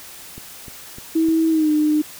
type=click train; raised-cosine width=3 ms; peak=-24 dBFS; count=4; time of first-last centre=0.38-1.286 s; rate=3.31 Hz
type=tone with pitch glide; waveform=sine; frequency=323.1 to 303.2 Hz; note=E4 to D#4; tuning=-35 to -45 cents; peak=-14 dBFS; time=1.15-2.02 s; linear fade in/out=10 ms; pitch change=-110 cents; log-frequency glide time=1.5-1.7 s
effects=white hiss -39 dBFS RMS until 2.19 s